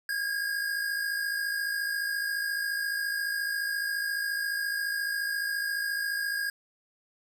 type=tone pair together; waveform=square; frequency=1625 / 1679.4 Hz; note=G#6 / G#6; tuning=-38 / +19 cents; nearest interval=minor second; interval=57 cents; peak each=-30 / -37 dBFS; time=0.09-6.5 s; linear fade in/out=2 ms; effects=none